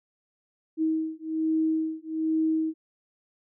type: beating tone pair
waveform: sine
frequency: 317.3 / 318.5 Hz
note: D#4 / D#4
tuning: +34 / +41 cents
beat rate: 1.2 Hz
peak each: -27 dBFS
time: 0.77-2.74 s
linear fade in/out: 50 ms
effects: none